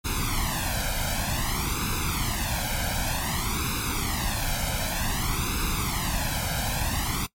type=noise with flanger; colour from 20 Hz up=pink; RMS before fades=-27 dBFS; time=0.04-7.27 s; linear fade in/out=20 ms; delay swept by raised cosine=0.78 to 1.31 ms; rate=0.54 Hz; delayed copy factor=+0.9; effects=noise-tail reverb RT60 0.1 s tail -20 dB re dry + MP3 64 kbps